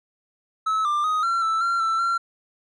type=tone with pitch steps; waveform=triangle; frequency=1297 / 1189 / 1252 / 1362 / 1322 / 1373 / 1333 / 1368 Hz; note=E6 / D6 / D#6 / F6 / E6 / F6 / E6 / F6; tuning=-28 / +21 / +10 / -44 / +5 / -30 / +19 / -36 cents; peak=-18 dBFS; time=0.66-2.18 s; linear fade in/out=10 ms; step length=190 ms; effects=resampled to 24000 Hz